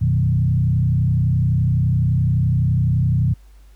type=tone with frequency modulation; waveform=sine; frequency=123.1 Hz; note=B2; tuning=5 cents flat; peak=-14 dBFS; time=0.01-3.34 s; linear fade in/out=10 ms; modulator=31.8 Hz; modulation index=1.2; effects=added 50 Hz sine -43 dBFS peak until 3.75 s + pink hiss -59 dBFS RMS until 3.75 s